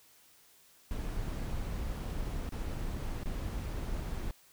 brown noise with dropouts, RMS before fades -36 dBFS, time 0.91-4.31 s, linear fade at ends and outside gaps 1 ms, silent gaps 2.491-2.521 / 3.236-3.257 s, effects white hiss -62 dBFS RMS until 4.52 s

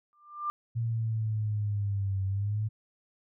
sine tone with exponential growth, 1191 Hz, D6, 24 cents sharp, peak -26 dBFS, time 0.13-0.5 s, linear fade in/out 0 ms, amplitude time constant 80 ms
sine linear two-way sweep, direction down then up, 116.54 to 95.6 to 109.5 Hz, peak -27 dBFS, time 0.75-2.69 s, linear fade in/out 20 ms, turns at 2.25 s
effects none

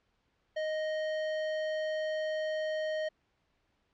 sine tone with hard clipping, 622.3 Hz, D#5, in tune, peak -33 dBFS, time 0.56-3.09 s, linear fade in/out 10 ms, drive 15 dB, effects pink hiss -75 dBFS RMS until 3.93 s + low-pass 4000 Hz 12 dB/octave

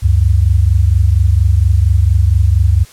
sine tone pair together, 71 / 95.3 Hz, C#2 / G2, +42 / -48 cents, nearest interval perfect fourth, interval 510 cents, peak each -10 dBFS, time 0.02-2.85 s, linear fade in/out 20 ms, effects white hiss -41 dBFS RMS until 2.92 s + low-pass 11000 Hz 12 dB/octave

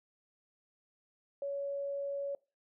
sine tone, 561 Hz, C#5, 21 cents sharp, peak -34 dBFS, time 1.42-2.35 s, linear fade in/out 2 ms, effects noise-tail reverb RT60 0.3 s tail -23 dB re dry

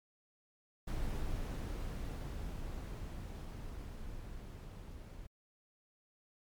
brown noise with level ramp, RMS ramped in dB -37 to -49 dBFS, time 0.87-5.27 s, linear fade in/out 10 ms, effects MP3 96 kbps

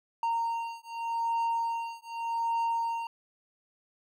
triangle beating tone pair, 923 / 923.84 Hz, A#5 / A#5, -17 / -16 cents, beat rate 0.84 Hz, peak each -30 dBFS, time 0.23-3.07 s, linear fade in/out 2 ms, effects none

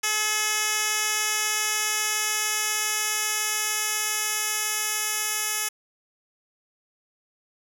10% pulse tone with band-pass filter sweep, 427.2 Hz, G#4, 49 cents sharp, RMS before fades -26 dBFS, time 0.03-5.69 s, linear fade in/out 10 ms, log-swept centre 6600 to 10000 Hz, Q 0.75, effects none

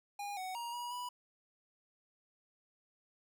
square tone with pitch steps, 814 / 746 / 944 / 964 / 982 Hz, G#5 / F#5 / A#5 / B5 / B5, -35 / +14 / +22 / -42 / -10 cents, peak -40 dBFS, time 0.19-1.09 s, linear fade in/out 5 ms, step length 180 ms, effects none

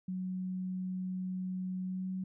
sine tone with pitch glide, 185 to 187.15 Hz, F#3 to F#3, 0 to +20 cents, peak -34 dBFS, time 0.08-2.24 s, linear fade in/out 5 ms, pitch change +20 cents, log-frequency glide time 1.83-2.11 s, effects none

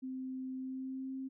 sine tone with pitch glide, 260 to 264.9 Hz, C4 to C4, -11 to +22 cents, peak -38 dBFS, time 0.02-1.29 s, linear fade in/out 20 ms, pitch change +33 cents, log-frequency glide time 0.56-1.15 s, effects none

